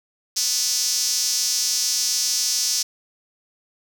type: tone with high-pass filter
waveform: sawtooth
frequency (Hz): 246.9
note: B3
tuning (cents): 0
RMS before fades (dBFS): -22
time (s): 0.36-2.83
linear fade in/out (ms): 10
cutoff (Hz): 5500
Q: 4.2
effects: none